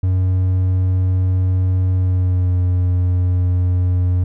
triangle tone with pitch glide, 92.5 to 90.18 Hz, F#2 to F#2, 0 to -44 cents, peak -11 dBFS, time 0.03-4.24 s, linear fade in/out 5 ms, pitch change -44 cents, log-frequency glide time 1.93-2.59 s, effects none

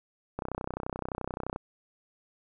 click train, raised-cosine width 1 ms, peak -19 dBFS, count 38, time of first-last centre 0.39-1.561 s, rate 31.6 Hz, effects none

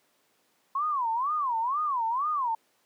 sine tone with vibrato, 1052 Hz, C6, 9 cents sharp, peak -25 dBFS, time 0.75-2.55 s, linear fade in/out 5 ms, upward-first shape sine, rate 2.1 Hz, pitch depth 280 cents each way, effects pink hiss -68 dBFS RMS until 2.85 s + high-pass 300 Hz 12 dB/octave

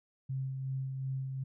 sine tone with tremolo, 133.1 Hz, C3, 30 cents sharp, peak -32 dBFS, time 0.29-1.44 s, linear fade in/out 10 ms, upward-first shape sine, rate 2.7 Hz, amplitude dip 35%, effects none

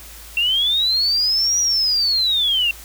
sine linear two-way sweep, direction up then down, 2702 to 5820 to 2702 Hz, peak -15 dBFS, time 0.37-2.71 s, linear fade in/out 2 ms, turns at 1.59 s, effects added 55 Hz sine -41 dBFS peak until 2.84 s + white hiss -40 dBFS RMS until 2.84 s

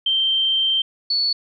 sine tone pair in turn, 3136 / 4435 Hz, G7 / C#8, 0 / 0 cents, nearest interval tritone, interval 600 cents, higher second, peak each -16 / -17 dBFS, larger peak first, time 0.06-0.82 / 1.1-1.33 s, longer first, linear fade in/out 5 ms, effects none

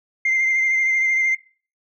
sine tone with vibrato, 2093 Hz, C7, in tune, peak -15 dBFS, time 0.25-1.35 s, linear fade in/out 5 ms, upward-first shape triangle, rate 13 Hz, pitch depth 29 cents each way, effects noise-tail reverb RT60 0.4 s tail -22 dB re dry + tanh soft clip ceiling -13 dBFS

